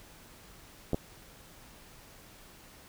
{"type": "clicks", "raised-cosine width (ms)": 2, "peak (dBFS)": -16, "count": 2, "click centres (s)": [0.933, 0.945], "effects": ["pink hiss -54 dBFS RMS until 2.88 s"]}